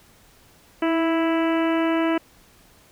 harmonic tone with a mistuned harmonic, 329.6 Hz, E4, in tune, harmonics 1 / 2 / 3 / 4 / 5 / 6 / 7 / 8 / 9, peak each -20 / -26 / -30 / -32 / -34 / -36 / -37 / -38 / -39 dBFS, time 0.82-2.18 s, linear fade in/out 5 ms, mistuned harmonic 1, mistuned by -22 cents, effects pink hiss -54 dBFS RMS until 2.91 s

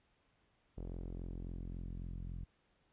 sawtooth tone with low-pass filter sweep, 43.65 Hz, F1, in tune, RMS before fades -44 dBFS, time 0.77-2.45 s, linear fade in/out 10 ms, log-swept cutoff 480 to 160 Hz, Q 1.2, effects pink hiss -75 dBFS RMS until 2.92 s + resampled to 8000 Hz

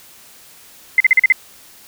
sine tone bursts, 2062 Hz, C7, 26 cents flat, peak -6 dBFS, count 6, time 0.98-1.323 s, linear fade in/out 2 ms, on 23 ms, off 41 ms, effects white hiss -44 dBFS RMS until 1.87 s

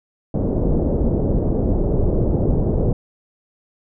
pink low-pass noise, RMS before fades -18 dBFS, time 0.34-2.93 s, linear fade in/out 2 ms, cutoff 540 Hz, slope 24 dB/octave, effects none

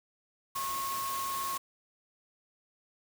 sine tone in noise, 1089 Hz, C#6, 31 cents flat, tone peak -33 dBFS, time 0.55-1.58 s, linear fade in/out 10 ms, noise white, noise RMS -39 dBFS, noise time 0.55-1.58 s, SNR +3 dB, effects none

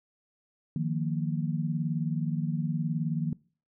sine chord, Eb suspended second, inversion none, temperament equal, 155.56 / 174.61 / 233.1 Hz, Eb3 / F3 / Bb3, 0 / 0 / 0 cents, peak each -29 / -32 / -34 dBFS, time 0.76-3.33 s, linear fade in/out 2 ms, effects noise-tail reverb RT60 0.4 s tail -23 dB re dry

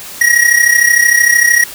square tone with amplitude modulation, 1899 Hz, A#6, 32 cents sharp, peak -4 dBFS, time 0.21-1.64 s, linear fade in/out 5 ms, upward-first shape sine, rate 33.2 Hz, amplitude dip 70%, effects white hiss -29 dBFS RMS until 1.74 s

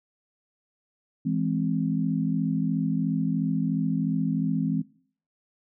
sine chord, E augmented, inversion none, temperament equal, 164.81 / 207.7 / 261.6 Hz, E3 / G#3 / B#3, 0 / 0 / 0 cents, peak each -27 / -28 / -27 dBFS, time 1.25-4.82 s, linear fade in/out 10 ms, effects noise-tail reverb RT60 0.5 s tail -19 dB re dry

